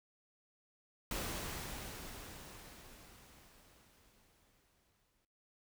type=noise with exponential decay; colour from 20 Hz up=pink; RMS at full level=-39 dBFS; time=1.11-5.25 s; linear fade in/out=2 ms; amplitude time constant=900 ms; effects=noise-tail reverb RT60 0.3 s tail -21 dB re dry